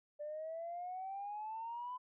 sine exponential sweep, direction up, 587.3 to 1012 Hz, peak -40 dBFS, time 0.19-1.98 s, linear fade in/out 20 ms, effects tanh soft clip ceiling -36 dBFS

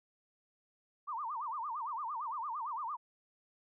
sine tone with vibrato, 1046.5 Hz, C6, in tune, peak -36 dBFS, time 1.07-2.97 s, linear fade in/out 20 ms, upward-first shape sine, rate 8.8 Hz, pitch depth 280 cents each way, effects none

